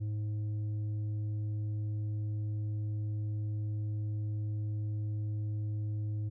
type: tone with tanh clipping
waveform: sine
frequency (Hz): 105.7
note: G#2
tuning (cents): +31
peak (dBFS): -33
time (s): 0-6.3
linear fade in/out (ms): 20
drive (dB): 5
effects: none